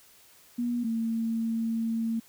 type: tone pair in turn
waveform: sine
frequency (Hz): 240.4 / 226.9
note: B3 / A#3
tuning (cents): -46 / -47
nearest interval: minor second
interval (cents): 101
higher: first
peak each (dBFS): -26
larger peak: neither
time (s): 0.58-0.84 / 0.84-2.2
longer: second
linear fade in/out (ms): 10
effects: white hiss -57 dBFS RMS until 2.28 s